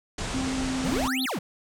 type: low-pass noise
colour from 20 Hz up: pink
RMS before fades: -32 dBFS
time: 0.18-1.08 s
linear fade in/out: 5 ms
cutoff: 9000 Hz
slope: 48 dB/octave
type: tone with pitch glide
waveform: triangle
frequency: 262.2 to 260.4 Hz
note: C4 to C4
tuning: +4 to -8 cents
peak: -25 dBFS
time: 0.34-1.26 s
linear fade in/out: 5 ms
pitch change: -12 cents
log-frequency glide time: 0.54-0.79 s
type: exponential two-way sweep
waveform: square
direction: up then down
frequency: 140.7 to 4452 to 140.7 Hz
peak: -28 dBFS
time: 0.84-1.39 s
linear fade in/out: 5 ms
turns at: 1.23 s
effects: none